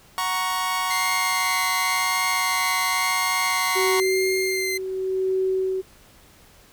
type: chord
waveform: sawtooth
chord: F# major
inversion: none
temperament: equal with one note detuned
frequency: 740 / 937.7 / 1108.7 Hz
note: F#5 / A#5 / C#6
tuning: 0 / +10 / 0 cents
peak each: -27 / -24 / -21 dBFS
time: 0.18-4 s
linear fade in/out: 0 ms
type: tone with vibrato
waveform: sawtooth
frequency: 2093 Hz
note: C7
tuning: in tune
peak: -21 dBFS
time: 0.9-4.78 s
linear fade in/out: 10 ms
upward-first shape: sine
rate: 0.95 Hz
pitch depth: 19 cents each way
type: tone with tremolo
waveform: sine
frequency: 377.7 Hz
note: F#4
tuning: 36 cents sharp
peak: -19 dBFS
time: 3.75-5.82 s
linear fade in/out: 20 ms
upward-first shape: sine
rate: 0.75 Hz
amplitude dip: 60%
effects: pink hiss -52 dBFS RMS until 6.72 s